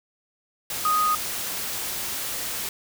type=tone in noise; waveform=sine; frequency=1244.5 Hz; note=D#6; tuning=in tune; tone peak=-19 dBFS; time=0.85-1.15 s; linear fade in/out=2 ms; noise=white; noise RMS=-30 dBFS; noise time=0.7-2.69 s; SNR=+8 dB; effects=none